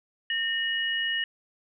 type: tone pair together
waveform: sine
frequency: 1827 / 2904 Hz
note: A#6 / F#7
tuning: -35 / -33 cents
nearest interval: minor sixth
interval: 802 cents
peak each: -28 / -28 dBFS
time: 0.3-1.24 s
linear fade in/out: 2 ms
effects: none